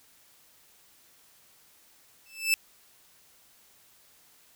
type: tone with exponential growth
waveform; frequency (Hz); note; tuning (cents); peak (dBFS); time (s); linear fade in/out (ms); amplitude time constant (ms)
sawtooth; 2637; E7; 0; -15; 2.26-2.54; 0; 60
effects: white hiss -60 dBFS RMS until 4.55 s